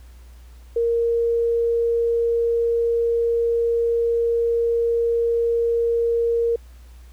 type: tone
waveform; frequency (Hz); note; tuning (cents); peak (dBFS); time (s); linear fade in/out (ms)
sine; 466.2; A#4; 0; -17; 0.76-6.56; 5
effects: added 60 Hz sine -41 dBFS peak until 7.12 s + pink hiss -56 dBFS RMS until 7.12 s